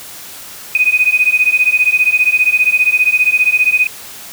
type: beating tone pair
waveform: sine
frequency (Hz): 2489 / 2504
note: D#7 / D#7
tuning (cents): 0 / +10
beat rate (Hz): 15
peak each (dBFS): -12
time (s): 0.75-3.87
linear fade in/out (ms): 2
effects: white hiss -32 dBFS RMS until 4.32 s + high-pass 60 Hz 12 dB/octave